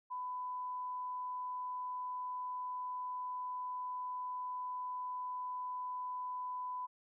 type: tone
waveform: sine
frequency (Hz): 1000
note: B5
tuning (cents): +21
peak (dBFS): -38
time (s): 0.1-6.87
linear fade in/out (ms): 20
effects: none